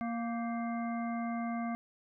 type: harmonic tone with a mistuned harmonic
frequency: 233.1 Hz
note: A#3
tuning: in tune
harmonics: 1 / 3 / 5 / 7 / 9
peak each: -34 / -39 / -44 / -51 / -48 dBFS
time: 0.01-1.75 s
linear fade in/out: 0 ms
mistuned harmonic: 7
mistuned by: -66 cents
effects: none